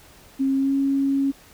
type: tone with pitch glide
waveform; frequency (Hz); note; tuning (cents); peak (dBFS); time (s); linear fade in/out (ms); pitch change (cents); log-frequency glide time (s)
sine; 269.8 to 274.7; C#4 to C#4; -47 to -16; -18; 0.39-1.32; 20; +31; 0.57-0.73
effects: pink hiss -50 dBFS RMS until 1.53 s